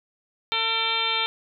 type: harmonic tone with a mistuned harmonic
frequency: 450.3 Hz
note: A4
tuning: 40 cents sharp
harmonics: 1 / 2 / 3 / 4 / 5 / 6 / 7 / 8 / 9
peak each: -37 / -31 / -31 / -38 / -28 / -35 / -29 / -27 / -34 dBFS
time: 0.52-1.26 s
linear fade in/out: 0 ms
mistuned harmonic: 5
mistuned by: +54 cents
effects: none